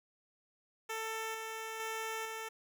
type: tone with tremolo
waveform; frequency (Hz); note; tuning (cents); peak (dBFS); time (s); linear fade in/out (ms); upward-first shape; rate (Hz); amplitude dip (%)
10% pulse; 444.4; A4; +17; -29; 0.89-2.49; 10; square; 1.1; 30
effects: none